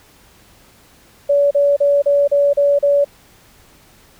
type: tone bursts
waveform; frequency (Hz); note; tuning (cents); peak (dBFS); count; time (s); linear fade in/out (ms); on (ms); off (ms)
sine; 570; C#5; +48; -10; 7; 1.29-3.046; 10; 220; 36
effects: pink hiss -49 dBFS RMS until 4.19 s